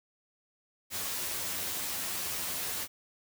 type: noise with comb filter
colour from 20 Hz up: white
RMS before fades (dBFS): -35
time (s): 0.9-2.88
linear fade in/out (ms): 50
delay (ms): 11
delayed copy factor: +0.65
effects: none